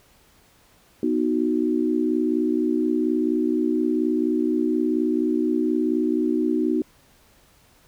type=chord; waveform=sine; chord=B major; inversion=none; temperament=equal; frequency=246.9 / 311.1 / 370 Hz; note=B3 / D#4 / F#4; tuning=0 / 0 / 0 cents; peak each=-24 / -22 / -25 dBFS; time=1.03-6.82 s; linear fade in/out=2 ms; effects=pink hiss -57 dBFS RMS until 7.87 s